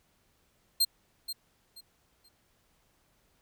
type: tone with echo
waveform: sawtooth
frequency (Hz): 4186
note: C8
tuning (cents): 0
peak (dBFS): -19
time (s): 0.8-0.85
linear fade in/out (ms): 10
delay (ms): 480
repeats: 3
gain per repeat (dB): -12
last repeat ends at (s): 2.29
effects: pink hiss -70 dBFS RMS until 3.41 s